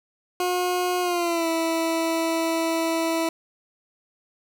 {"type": "tone with pitch glide", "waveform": "20% pulse", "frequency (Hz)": [360, 328.2], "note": ["F#4", "E4"], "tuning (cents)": [-47, -8], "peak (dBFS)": -17, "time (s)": [0.4, 3.29], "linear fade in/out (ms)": 2, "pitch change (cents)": -161, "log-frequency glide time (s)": [1.01, 1.48], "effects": []}